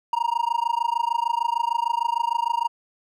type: tone with amplitude modulation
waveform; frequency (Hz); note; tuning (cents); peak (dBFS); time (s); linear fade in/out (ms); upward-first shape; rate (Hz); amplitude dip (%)
triangle; 939; A#5; +12; -15; 0.13-2.68; 2; sine; 26.6; 100
effects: none